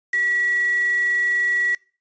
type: tone with quantisation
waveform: sine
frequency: 1934 Hz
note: B6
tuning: 37 cents flat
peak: -18 dBFS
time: 0.13-1.75 s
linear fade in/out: 5 ms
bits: 5
effects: noise-tail reverb RT60 0.4 s tail -24 dB re dry + resampled to 16000 Hz